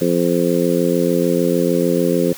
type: harmonic tone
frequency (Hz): 86.7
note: F2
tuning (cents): -12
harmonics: 2 / 3 / 4 / 5 / 6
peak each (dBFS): -20 / -20 / -20 / -20 / -20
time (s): 0.01-2.33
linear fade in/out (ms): 5
effects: white hiss -35 dBFS RMS until 2.37 s